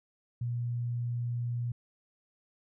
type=tone; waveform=sine; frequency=120 Hz; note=B2; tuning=49 cents flat; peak=-30 dBFS; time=0.41-1.72 s; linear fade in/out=5 ms; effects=none